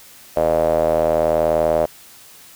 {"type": "tone with band-pass filter", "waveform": "square", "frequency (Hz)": 40.21, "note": "E1", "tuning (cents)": -42, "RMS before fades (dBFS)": -17, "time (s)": [0.36, 1.86], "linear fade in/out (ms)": 10, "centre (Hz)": 600, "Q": 6.7, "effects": ["white hiss -44 dBFS RMS until 2.55 s"]}